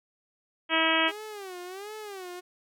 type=harmonic tone; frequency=323.1 Hz; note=E4; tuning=35 cents flat; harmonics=1 / 2 / 3 / 4 / 5 / 6 / 7 / 8 / 9 / 10; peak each=-31 / -31 / -31 / -31 / -31 / -31 / -31 / -31 / -31 / -31 dBFS; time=0.69-1.12 s; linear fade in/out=50 ms
type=tone with vibrato; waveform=sawtooth; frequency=392 Hz; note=G4; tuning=in tune; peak=-34 dBFS; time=1.07-2.41 s; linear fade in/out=20 ms; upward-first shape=sine; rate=1.4 Hz; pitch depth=170 cents each way
effects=none